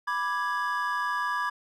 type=chord; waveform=triangle; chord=G# diminished; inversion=first; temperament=equal; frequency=987.8 / 1174.7 / 1661.2 Hz; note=B5 / D6 / G#6; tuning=0 / 0 / 0 cents; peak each=-29 dBFS; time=0.07-1.5 s; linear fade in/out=10 ms; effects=none